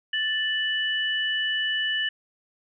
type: tone pair together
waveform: sine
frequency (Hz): 1760 / 2960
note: A6 / F#7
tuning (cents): 0 / 0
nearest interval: major sixth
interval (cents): 900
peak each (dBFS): -26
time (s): 0.13-2.09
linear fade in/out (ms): 5
effects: none